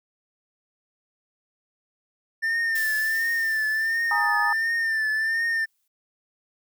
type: tone with vibrato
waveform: triangle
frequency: 1789 Hz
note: A6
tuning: 28 cents sharp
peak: -20 dBFS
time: 2.42-5.66 s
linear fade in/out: 20 ms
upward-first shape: triangle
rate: 1.4 Hz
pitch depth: 60 cents each way
type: noise with exponential decay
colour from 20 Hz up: blue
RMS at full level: -33 dBFS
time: 2.75-5.88 s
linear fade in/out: 5 ms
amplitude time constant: 680 ms
type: chord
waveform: sine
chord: Ab suspended second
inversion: none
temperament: equal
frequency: 830.6 / 932.3 / 1244.5 Hz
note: Ab5 / Bb5 / Eb6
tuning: 0 / 0 / 0 cents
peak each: -27 dBFS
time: 4.11-4.53 s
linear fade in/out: 2 ms
effects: none